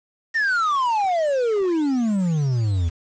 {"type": "exponential sweep", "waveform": "triangle", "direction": "down", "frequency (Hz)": [1864.7, 80.1], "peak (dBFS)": -16, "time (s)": [0.34, 2.9], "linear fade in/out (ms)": 20, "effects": ["resampled to 16000 Hz", "7-bit"]}